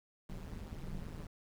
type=noise with amplitude modulation; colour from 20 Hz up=brown; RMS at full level=-40 dBFS; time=0.29-1.27 s; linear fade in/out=5 ms; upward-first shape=sine; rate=160 Hz; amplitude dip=95%; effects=none